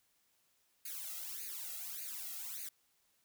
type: noise with flanger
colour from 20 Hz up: blue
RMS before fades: -44 dBFS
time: 0.85-2.69 s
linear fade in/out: 5 ms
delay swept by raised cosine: 0.45 to 1.55 ms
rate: 1.7 Hz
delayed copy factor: +0.95
effects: white hiss -75 dBFS RMS until 3.24 s